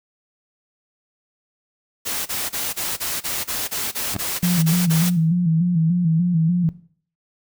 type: noise bursts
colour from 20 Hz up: white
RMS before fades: -25 dBFS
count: 13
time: 2.05-5.104 s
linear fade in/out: 20 ms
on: 210 ms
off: 27 ms
type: tone with exponential growth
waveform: 20% pulse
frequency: 96.8 Hz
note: G2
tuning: 21 cents flat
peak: -16 dBFS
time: 4.08-4.17 s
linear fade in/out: 5 ms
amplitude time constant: 19 ms
type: tone with vibrato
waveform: sine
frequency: 169.2 Hz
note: E3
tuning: 45 cents sharp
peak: -15 dBFS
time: 4.43-6.69 s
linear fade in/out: 0 ms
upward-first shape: square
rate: 3.4 Hz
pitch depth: 80 cents each way
effects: noise-tail reverb RT60 0.5 s tail -17 dB re dry